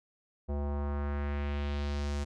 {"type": "tone with low-pass filter sweep", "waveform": "square", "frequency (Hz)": 72, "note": "D2", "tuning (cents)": -34, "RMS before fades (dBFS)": -33, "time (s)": [0.48, 2.25], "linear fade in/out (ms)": 20, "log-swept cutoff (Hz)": [650, 7500], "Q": 1.5, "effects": []}